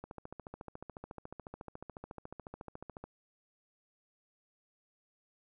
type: click train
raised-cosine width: 1 ms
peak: -30 dBFS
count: 43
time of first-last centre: 0.04-3.04 s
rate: 14 Hz
effects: none